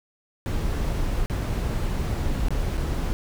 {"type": "noise with dropouts", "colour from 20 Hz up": "brown", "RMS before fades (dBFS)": -25, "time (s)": [0.46, 3.13], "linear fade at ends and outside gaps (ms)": 0, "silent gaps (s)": [[1.26, 1.298], [2.484, 2.506], [2.772, 2.777]], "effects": []}